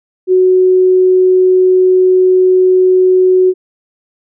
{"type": "tone", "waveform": "sine", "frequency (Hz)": 370, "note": "F#4", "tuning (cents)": 0, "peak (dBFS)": -5, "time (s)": [0.27, 3.54], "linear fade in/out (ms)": 50, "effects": []}